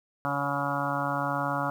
harmonic tone with a mistuned harmonic, 141.2 Hz, C#3, 32 cents sharp, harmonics 1 / 2 / 4 / 5 / 6 / 7 / 8 / 9 / 10, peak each -35 / -35 / -35 / -35 / -35 / -35 / -35 / -35 / -35 dBFS, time 0.25-1.7 s, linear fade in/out 0 ms, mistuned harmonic 5, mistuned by +18 cents, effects 9-bit

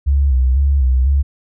sine tone with vibrato, 66.8 Hz, C2, 36 cents sharp, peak -10 dBFS, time 0.06-1.23 s, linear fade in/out 20 ms, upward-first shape square, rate 2 Hz, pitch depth 75 cents each way, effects none

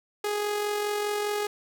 sawtooth tone with amplitude modulation, 415.3 Hz, G#4, in tune, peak -21 dBFS, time 0.24-1.47 s, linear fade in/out 5 ms, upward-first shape sine, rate 44.9 Hz, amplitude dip 35%, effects none

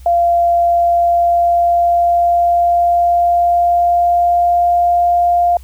sine tone with pitch glide, 690 to 699.6 Hz, F5 to F5, -21 to +3 cents, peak -9 dBFS, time 0.06-5.57 s, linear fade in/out 2 ms, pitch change +24 cents, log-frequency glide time 0.51-4.75 s, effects added 64 Hz sine -33 dBFS peak until 5.63 s + white hiss -49 dBFS RMS until 5.63 s

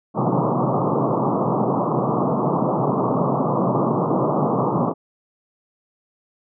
pink band-pass noise, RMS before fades -20 dBFS, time 0.14-4.94 s, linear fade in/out 50 ms, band 120 to 1200 Hz, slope 96 dB/octave, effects none

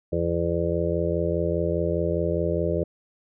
harmonic tone, 84.9 Hz, F2, 48 cents flat, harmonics 1 / 2 / 4 / 5 / 6 / 7, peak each -29 / -29 / -29 / -29 / -29 / -29 dBFS, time 0.12-2.84 s, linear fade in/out 10 ms, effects none

